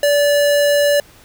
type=tone; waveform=square; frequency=579 Hz; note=D5; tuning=25 cents flat; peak=-12 dBFS; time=0.03-1 s; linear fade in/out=2 ms; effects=pink hiss -46 dBFS RMS until 1.24 s